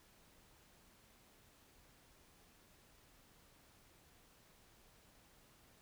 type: silence
effects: pink hiss -67 dBFS RMS until 5.81 s